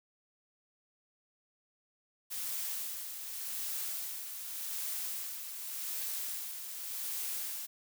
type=noise with tremolo; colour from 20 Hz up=blue; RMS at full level=-37 dBFS; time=2.3-7.67 s; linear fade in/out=20 ms; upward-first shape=sine; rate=0.86 Hz; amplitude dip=50%; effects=none